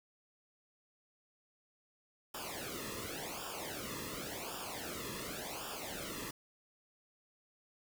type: noise with flanger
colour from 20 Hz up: pink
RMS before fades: -43 dBFS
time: 2.34-6.31 s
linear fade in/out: 5 ms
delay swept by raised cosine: 0.48 to 1.34 ms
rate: 0.9 Hz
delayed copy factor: -0.85
effects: none